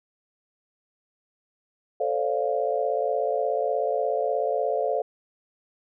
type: chord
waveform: sine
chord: D minor seventh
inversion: second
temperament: equal with one note detuned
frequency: 440 / 523.3 / 579.9 / 698.5 Hz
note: A4 / C5 / D5 / F5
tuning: 0 / 0 / -22 / 0 cents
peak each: -28 dBFS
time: 2-5.02 s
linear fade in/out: 5 ms
effects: none